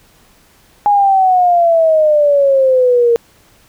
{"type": "exponential sweep", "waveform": "sine", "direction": "down", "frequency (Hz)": [830.6, 463.7], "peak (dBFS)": -7, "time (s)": [0.86, 3.16], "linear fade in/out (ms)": 0, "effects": ["pink hiss -49 dBFS RMS until 3.68 s"]}